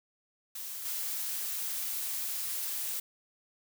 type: noise with level steps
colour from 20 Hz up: blue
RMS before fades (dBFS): -40 / -35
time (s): 0.55-3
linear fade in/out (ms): 5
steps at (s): 0.85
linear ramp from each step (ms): 5
effects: none